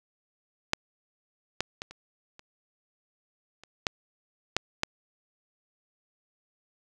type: clicks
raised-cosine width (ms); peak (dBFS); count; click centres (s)
0.2; -6 / -9 / -18 / -27 / -30 / -30 / -8 / -6 / -8; 9; 0.734 / 1.606 / 1.819 / 1.91 / 2.394 / 3.636 / 3.868 / 4.566 / 4.834
effects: none